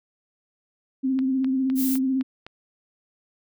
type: tone with vibrato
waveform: sine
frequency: 263.3 Hz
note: C4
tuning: 11 cents sharp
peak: -20 dBFS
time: 1.03-2.23 s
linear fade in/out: 20 ms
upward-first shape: sine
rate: 16 Hz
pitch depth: 35 cents each way
type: click train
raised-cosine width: 0.3 ms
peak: -23 dBFS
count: 6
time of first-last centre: 1.19-2.466 s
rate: 3.92 Hz
type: noise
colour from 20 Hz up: violet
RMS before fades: -29 dBFS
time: 1.75-1.99 s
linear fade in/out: 50 ms
effects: none